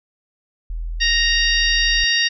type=tone; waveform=sine; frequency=41 Hz; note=E1; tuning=9 cents flat; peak=-23 dBFS; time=0.7-2.04 s; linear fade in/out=0 ms
type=harmonic tone; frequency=932.3 Hz; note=A#5; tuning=in tune; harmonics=2 / 3 / 4 / 5 / 6; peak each=-19 / -21 / -22 / -23 / -24 dBFS; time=1-2.29 s; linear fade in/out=20 ms
effects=none